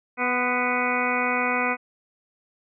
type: harmonic tone with a mistuned harmonic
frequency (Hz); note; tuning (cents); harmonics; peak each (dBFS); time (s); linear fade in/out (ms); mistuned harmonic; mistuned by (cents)
247.4; B3; +3; 1 / 2 / 3 / 4 / 5 / 6 / 8 / 9 / 10; -30 / -30 / -30 / -30 / -30 / -30 / -30 / -30 / -30; 0.17-1.77; 50; 4; +29
effects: none